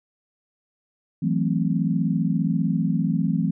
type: chord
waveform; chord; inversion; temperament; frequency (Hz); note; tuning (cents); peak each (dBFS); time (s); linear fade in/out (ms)
sine; F# half-diminished seventh; third; equal; 164.81 / 185 / 220 / 261.6; E3 / F#3 / A3 / C4; 0 / 0 / 0 / 0; -23 / -25 / -26 / -27; 1.22-3.51; 10
effects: none